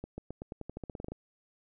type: accelerating click train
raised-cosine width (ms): 2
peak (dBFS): -26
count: 15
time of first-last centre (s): 0.04-1.12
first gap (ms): 140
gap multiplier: 0.9
effects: none